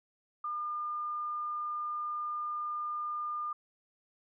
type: tone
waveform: sine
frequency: 1207 Hz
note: D6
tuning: 47 cents sharp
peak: -33 dBFS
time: 0.44-3.53 s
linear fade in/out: 5 ms
effects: none